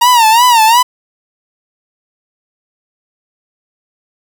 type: tone with vibrato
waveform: 45% pulse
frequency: 932.3 Hz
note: A#5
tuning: in tune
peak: -5 dBFS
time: 0.01-0.83 s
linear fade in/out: 10 ms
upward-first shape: sine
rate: 2.8 Hz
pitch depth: 120 cents each way
effects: 7-bit